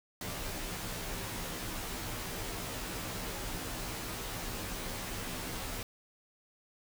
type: noise with comb filter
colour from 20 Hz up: pink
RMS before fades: -39 dBFS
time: 0.21-5.83 s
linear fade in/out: 2 ms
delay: 14 ms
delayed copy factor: -0.8
effects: none